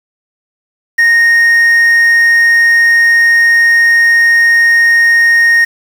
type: tone with quantisation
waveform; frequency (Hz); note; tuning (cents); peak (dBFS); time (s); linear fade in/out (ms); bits
triangle; 1857; A#6; -7; -3; 0.98-5.65; 10; 5
effects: none